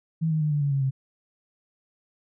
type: tone with pitch steps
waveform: sine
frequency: 161.6 / 156.55 / 151.65 / 146.91 / 142.32 / 137.87 / 133.55 Hz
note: E3 / D#3 / D#3 / D3 / C#3 / C#3 / C3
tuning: -34 / +11 / -44 / +1 / +46 / -9 / +36 cents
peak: -21 dBFS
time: 0.21-0.91 s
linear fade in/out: 20 ms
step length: 100 ms
effects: none